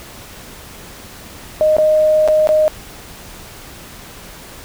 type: tone with dropouts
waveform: sine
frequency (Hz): 618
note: D#5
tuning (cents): -12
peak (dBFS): -9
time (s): 1.61-2.68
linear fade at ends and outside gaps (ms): 0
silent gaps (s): 1.767-1.784 / 2.277-2.285 / 2.472-2.49
effects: pink hiss -36 dBFS RMS until 4.64 s